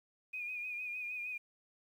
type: tone with vibrato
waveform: sine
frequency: 2461 Hz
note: D#7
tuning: 20 cents flat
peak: -38 dBFS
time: 0.33-1.38 s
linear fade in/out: 10 ms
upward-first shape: sine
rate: 6.5 Hz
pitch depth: 43 cents each way
effects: 11-bit